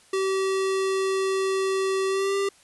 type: tone with pitch glide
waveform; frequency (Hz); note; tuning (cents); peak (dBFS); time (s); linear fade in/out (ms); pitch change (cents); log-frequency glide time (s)
square; 384.1 to 395.6; G4 to G4; -35 to +16; -23; 0.13-2.49; 5; +51; 2.08-2.36
effects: white hiss -56 dBFS RMS until 2.63 s + resampled to 24000 Hz